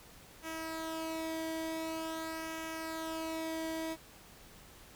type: tone with flanger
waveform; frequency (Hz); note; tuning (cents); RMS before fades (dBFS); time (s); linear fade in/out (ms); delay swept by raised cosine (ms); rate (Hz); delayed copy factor
sawtooth; 322.4; E4; -38; -39; 0.42-3.97; 50; 0.23 to 0.75; 0.46; -0.55
effects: pink hiss -56 dBFS RMS until 4.95 s